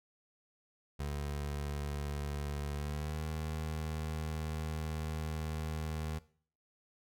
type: tone with pitch glide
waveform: 25% pulse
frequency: 72.4 to 78.05 Hz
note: D2 to D#2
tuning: -24 to +6 cents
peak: -32 dBFS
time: 0.99-6.19 s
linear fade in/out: 10 ms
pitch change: +130 cents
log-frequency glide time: 2.74-3.26 s
effects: noise-tail reverb RT60 0.5 s tail -19 dB re dry